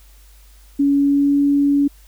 sine tone with pitch glide, 281.5 to 283.8 Hz, C#4 to C#4, +27 to +41 cents, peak -12 dBFS, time 0.79-1.88 s, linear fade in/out 10 ms, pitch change +14 cents, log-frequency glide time 1-1.39 s, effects added 50 Hz sine -44 dBFS peak until 2.07 s + white hiss -53 dBFS RMS until 2.07 s

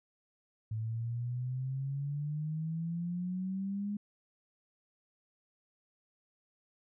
sine exponential sweep, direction up, 108.7 to 207.5 Hz, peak -33 dBFS, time 0.71-3.97 s, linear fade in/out 5 ms, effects none

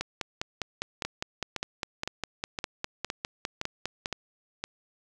two click trains, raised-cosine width 0.2 ms, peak -13 / -14 dBFS, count 21 / 8, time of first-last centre 0.01-4.059 / 1.05-4.64 s, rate 4.94 / 1.95 Hz, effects none

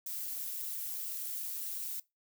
violet noise with amplitude modulation, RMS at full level -36 dBFS, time 0.06-2 s, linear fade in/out 5 ms, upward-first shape sine, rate 180 Hz, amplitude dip 65%, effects noise-tail reverb RT60 0.2 s tail -21 dB re dry

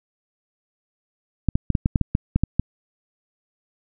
clicks, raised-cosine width 5 ms, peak -5 dBFS, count 11, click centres 1.487 / 1.555 / 1.703 / 1.752 / 1.859 / 1.958 / 2.013 / 2.151 / 2.36 / 2.436 / 2.596 s, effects none

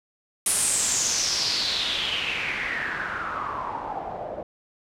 white noise with low-pass filter sweep, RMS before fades -27 dBFS, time 0.46-4.43 s, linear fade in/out 2 ms, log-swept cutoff 10000 to 580 Hz, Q 5.2, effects none

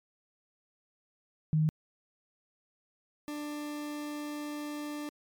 sine / 40% pulse tone pair in turn, 155.56 / 296 Hz, D#3 / D4, 0 / +14 cents, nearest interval major seventh, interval 1114 cents, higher second, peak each -23 / -35 dBFS, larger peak first, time 1.53-1.69 / 3.28-5.09 s, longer second, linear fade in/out 0 ms, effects MP3 96 kbps

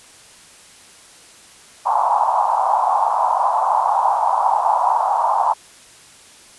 pink band-pass noise, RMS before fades -17 dBFS, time 1.85-5.54 s, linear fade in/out 20 ms, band 770 to 1000 Hz, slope 48 dB/octave, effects white hiss -45 dBFS RMS until 6.58 s + resampled to 24000 Hz

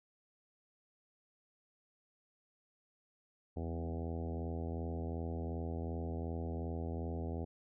harmonic tone with a mistuned harmonic, 82.7 Hz, E2, 6 cents sharp, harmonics 1 / 2 / 3 / 4 / 5 / 6 / 7 / 8 / 9 / 10, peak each -39 / -46 / -45 / -48 / -48 / -50 / -55 / -53 / -53 / -60 dBFS, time 3.56-7.45 s, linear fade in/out 10 ms, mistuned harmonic 2, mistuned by +19 cents, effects none

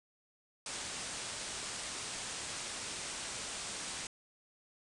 white low-pass noise, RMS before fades -42 dBFS, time 0.66-4.07 s, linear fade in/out 2 ms, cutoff 9400 Hz, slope 96 dB/octave, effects none

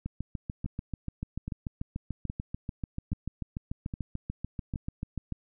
two click trains, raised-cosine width 5 ms, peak -22 / -21 dBFS, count 6 / 37, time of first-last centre 0.66-4.758 / 0.06-5.323 s, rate 1.22 / 6.84 Hz, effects none

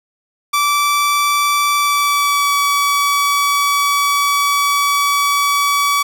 sawtooth tone with pitch glide, 1161 to 1141.1 Hz, D6 to C#6, -20 to +50 cents, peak -9 dBFS, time 0.53-6.03 s, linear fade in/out 10 ms, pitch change -30 cents, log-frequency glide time 1.78-2.54 s, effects none

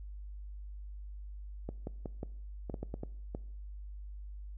clicks, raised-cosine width 2 ms, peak -25 dBFS, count 10, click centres 1.69 / 1.871 / 2.058 / 2.231 / 2.698 / 2.742 / 2.83 / 2.941 / 3.034 / 3.349 s, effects noise-tail reverb RT60 0.7 s tail -21 dB re dry + added 50 Hz sine -42 dBFS peak until 4.57 s

